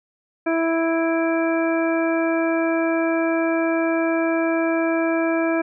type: harmonic tone with a mistuned harmonic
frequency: 328.7 Hz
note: E4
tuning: 5 cents flat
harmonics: 1 / 2 / 3 / 4 / 5 / 7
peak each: -20 / -23 / -32 / -32 / -30 / -31 dBFS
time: 0.46-5.62 s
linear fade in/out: 10 ms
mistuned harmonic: 7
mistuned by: +31 cents
effects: none